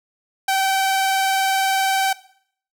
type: tone with vibrato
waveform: sawtooth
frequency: 772 Hz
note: G5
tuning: 27 cents flat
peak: -13 dBFS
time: 0.48-2.13 s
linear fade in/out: 5 ms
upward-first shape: sine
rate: 20 Hz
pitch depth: 23 cents each way
effects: noise-tail reverb RT60 0.6 s tail -19 dB re dry